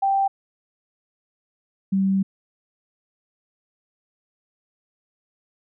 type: tone pair in turn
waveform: sine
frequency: 784 / 193.19 Hz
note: G5 / G3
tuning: 0 / -25 cents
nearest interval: 2 octaves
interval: 2425 cents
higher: first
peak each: -17 / -17 dBFS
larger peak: neither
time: 0.02-0.28 / 1.92-2.23 s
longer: second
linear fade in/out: 10 ms
effects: none